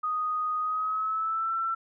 sine tone with pitch glide, 1244 to 1341 Hz, D#6 to E6, -1 to +29 cents, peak -26 dBFS, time 0.03-1.75 s, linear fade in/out 10 ms, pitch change +130 cents, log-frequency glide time 0.6-1.54 s, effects none

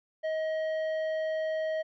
triangle tone with tanh clipping, 632 Hz, D#5, 27 cents sharp, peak -30 dBFS, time 0.23-1.83 s, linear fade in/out 20 ms, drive 13 dB, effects none

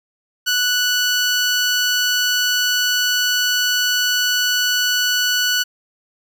15% pulse tone, 1480 Hz, F#6, in tune, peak -9 dBFS, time 0.46-5.64 s, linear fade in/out 20 ms, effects none

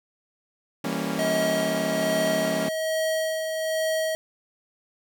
sawtooth chord, E diminished seventh, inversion none, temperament equal with one note detuned, 164.81 / 198.96 / 233.1 / 277.2 Hz, E3 / G3 / Bb3 / Db4, 0 / +26 / 0 / 0 cents, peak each -29 / -27 / -28 / -27 dBFS, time 0.84-2.69 s, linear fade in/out 5 ms
square tone with tremolo, 637 Hz, D#5, 41 cents sharp, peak -23 dBFS, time 1.19-4.15 s, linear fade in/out 0 ms, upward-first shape sine, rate 1.2 Hz, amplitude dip 40%
effects none

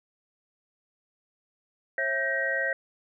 sine tone cluster, 539 / 661 / 1563 / 1890 Hz, C#5 / E5 / G6 / A#6, -49 / +5 / -6 / +23 cents, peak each -32 / -35 / -30 / -28 dBFS, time 1.98-2.73 s, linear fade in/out 2 ms, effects none

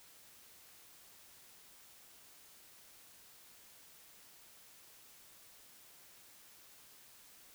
silence, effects white hiss -60 dBFS RMS until 7.54 s

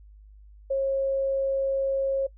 sine tone, 542 Hz, C#5, 39 cents flat, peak -22 dBFS, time 0.7-2.27 s, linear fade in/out 10 ms, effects noise-tail reverb RT60 0.1 s tail -23 dB re dry + added 51 Hz sine -47 dBFS peak until 2.37 s

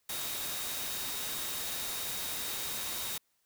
sine tone in noise, 3753 Hz, A#7, 11 cents sharp, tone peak -44 dBFS, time 0.09-3.18 s, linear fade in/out 5 ms, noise white, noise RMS -37 dBFS, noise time 0.09-3.18 s, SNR -10 dB, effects white hiss -75 dBFS RMS until 3.45 s

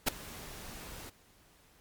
pink noise with ADSR envelope, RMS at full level -23 dBFS, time 0.06-1.1 s, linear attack 23 ms, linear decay 4 ms, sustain -23 dB, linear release 11 ms, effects pink hiss -63 dBFS RMS until 1.8 s + MP3 96 kbps

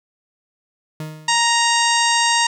40% pulse tone with exponential decay, 155.2 Hz, D#3, 4 cents flat, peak -24 dBFS, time 1-1.6 s, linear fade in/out 2 ms, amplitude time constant 130 ms
harmonic tone, 934 Hz, A#5, 3 cents sharp, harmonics 1 / 2 / 3 / 4 / 5 / 6 / 7 / 8 / 9, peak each -18 / -21 / -23 / -24 / -25 / -26 / -26 / -27 / -28 dBFS, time 1.28-2.47 s, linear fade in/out 5 ms
effects none

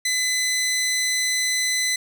15% pulse tone, 2015 Hz, B6, 34 cents sharp, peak -14 dBFS, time 0.05-1.96 s, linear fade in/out 5 ms, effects none

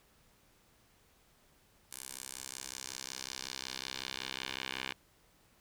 10% pulse tone with band-pass filter sweep, 65.41 Hz, C2, in tune, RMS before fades -43 dBFS, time 1.91-4.93 s, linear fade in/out 10 ms, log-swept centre 10000 to 2700 Hz, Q 1.5, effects pink hiss -67 dBFS RMS until 5.6 s

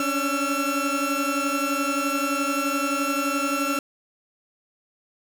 30% pulse tone cluster, 276.5 / 288.1 / 1349 Hz, C#4 / D4 / E6, -4 / -33 / +40 cents, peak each -25 / -26 / -23 dBFS, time 0-3.79 s, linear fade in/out 2 ms, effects none

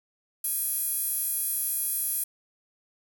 sawtooth tone with high-pass filter, 830.6 Hz, G#5, in tune, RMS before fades -29 dBFS, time 0.44-2.24 s, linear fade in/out 5 ms, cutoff 11000 Hz, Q 3.7, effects 9-bit

